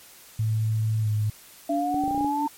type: tone with pitch glide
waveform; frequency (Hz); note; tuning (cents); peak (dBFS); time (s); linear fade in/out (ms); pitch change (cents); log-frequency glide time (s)
sine; 110 to 106.62; A2 to G#2; 0 to +46; -21; 0.39-1.3; 5; -54; 1.01-1.08
type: exponential sweep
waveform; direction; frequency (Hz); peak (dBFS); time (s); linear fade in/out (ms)
sine; up; 670 to 910; -24; 1.69-2.48; 5
type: tone with tremolo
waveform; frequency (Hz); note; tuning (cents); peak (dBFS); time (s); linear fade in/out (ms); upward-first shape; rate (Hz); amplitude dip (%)
sine; 290; D4; -22; -24; 1.69-2.47; 10; sine; 4.1; 40
type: clicks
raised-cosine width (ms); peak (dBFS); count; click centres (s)
2; -22; 8; 1.944 / 2.038 / 2.079 / 2.11 / 2.147 / 2.178 / 2.209 / 2.246
effects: white hiss -49 dBFS RMS until 2.57 s + MP3 64 kbps